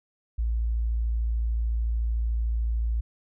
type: tone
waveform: sine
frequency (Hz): 56.8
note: A#1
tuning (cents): -44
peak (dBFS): -23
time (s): 0.38-3.01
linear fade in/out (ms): 10
effects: none